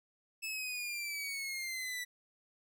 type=exponential sweep; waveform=sawtooth; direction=down; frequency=2622 to 1959 Hz; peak=-34 dBFS; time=0.42-2.05 s; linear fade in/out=20 ms; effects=none